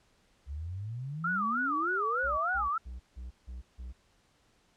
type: exponential sweep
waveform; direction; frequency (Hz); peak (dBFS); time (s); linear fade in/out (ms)
sine; up; 66.6 to 876; -35; 0.46-2.66; 50
type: tone with vibrato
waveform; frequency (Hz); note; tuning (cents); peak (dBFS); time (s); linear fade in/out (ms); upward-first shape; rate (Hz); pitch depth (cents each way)
sine; 1294; E6; -32; -28; 1.24-2.78; 5; sine; 3.3; 230
type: tone bursts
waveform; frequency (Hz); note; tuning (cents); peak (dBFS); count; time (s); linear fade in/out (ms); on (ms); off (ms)
triangle; 61.74; B1; 0; -37; 6; 2.23-3.93; 20; 150; 160
effects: pink hiss -68 dBFS RMS until 4.76 s + low-pass 8000 Hz 12 dB/octave